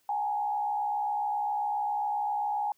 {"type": "tone with frequency modulation", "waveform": "sine", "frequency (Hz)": 830.6, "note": "G#5", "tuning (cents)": 0, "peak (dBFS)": -27, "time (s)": [0.09, 2.72], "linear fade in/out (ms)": 2, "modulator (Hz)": 67.4, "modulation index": 0.67, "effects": ["white hiss -70 dBFS RMS until 2.77 s"]}